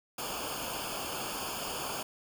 pink noise with comb filter, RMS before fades -37 dBFS, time 0.18-2.03 s, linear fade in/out 5 ms, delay 0.51 ms, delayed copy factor -0.85, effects none

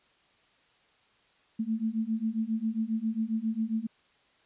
sine beating tone pair, 218.2 / 225.6 Hz, A3 / A3, -14 / +44 cents, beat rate 7.4 Hz, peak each -31 / -30 dBFS, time 1.59-3.87 s, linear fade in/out 10 ms, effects white hiss -65 dBFS RMS until 4.45 s + resampled to 8000 Hz

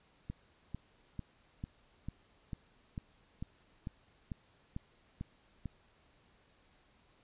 click train, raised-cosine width 5 ms, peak -27 dBFS, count 13, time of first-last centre 0.3-5.657 s, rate 2.24 Hz, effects pink hiss -68 dBFS RMS until 7.23 s + resampled to 8000 Hz

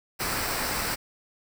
pink noise with comb filter, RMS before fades -29 dBFS, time 0.19-0.96 s, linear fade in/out 20 ms, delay 0.3 ms, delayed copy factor -0.5, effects none

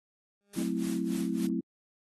20% pulse tone with exponential growth, 201.9 Hz, G#3, 49 cents flat, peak -36 dBFS, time 0.41-0.62 s, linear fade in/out 0 ms, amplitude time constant 44 ms
white noise with tremolo, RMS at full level -43 dBFS, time 0.53-1.47 s, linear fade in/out 5 ms, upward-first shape sine, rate 3.5 Hz, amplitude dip 90%
sine chord, F# half-diminished seventh, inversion none, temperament equal, 185 / 220 / 261.6 / 329.6 Hz, F#3 / A3 / C4 / E4, 0 / 0 / 0 / 0 cents, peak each -34 dBFS, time 0.56-1.61 s, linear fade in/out 10 ms
effects AAC 32 kbps

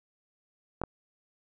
clicks, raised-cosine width 1 ms, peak -18 dBFS, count 2, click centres 0.816 / 0.837 s, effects none

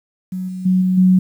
sine tone with level steps, 185 Hz, F#3, in tune, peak -21 / -24 / -11 / -13 / -8 dBFS, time 0.32-1.19 s, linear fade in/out 5 ms, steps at 0.48 / 0.65 / 0.81 / 0.97 s, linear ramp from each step 10 ms, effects 8-bit

